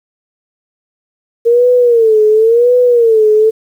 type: tone with vibrato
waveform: sine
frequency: 460.4 Hz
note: A#4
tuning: 22 cents flat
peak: -5 dBFS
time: 1.45-3.51 s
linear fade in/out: 20 ms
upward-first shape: sine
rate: 0.94 Hz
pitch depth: 130 cents each way
effects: 7-bit